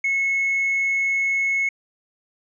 triangle tone, 2188 Hz, C#7, 23 cents flat, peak -16 dBFS, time 0.04-1.69 s, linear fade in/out 5 ms, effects tanh soft clip ceiling -14 dBFS + resampled to 16000 Hz

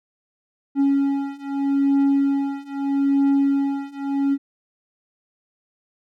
triangle beating tone pair, 277.2 / 277.99 Hz, C#4 / C#4, 0 / +5 cents, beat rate 0.79 Hz, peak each -19 / -18 dBFS, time 0.75-4.38 s, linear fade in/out 50 ms, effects none

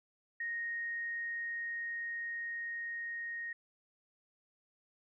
sine tone with level ramp, 1864.7 Hz, A#6, in tune, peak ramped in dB -35 to -38 dBFS, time 0.4-3.53 s, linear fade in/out 5 ms, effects none

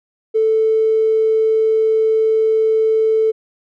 triangle tone with tanh clipping, 440.7 Hz, A4, 3 cents sharp, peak -11 dBFS, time 0.34-3.32 s, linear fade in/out 20 ms, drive 2 dB, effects none

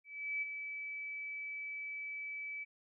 sine tone with ADSR envelope, 2300 Hz, D7, 37 cents flat, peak -33 dBFS, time 0.04-2.65 s, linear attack 380 ms, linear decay 20 ms, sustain -7 dB, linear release 23 ms, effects none

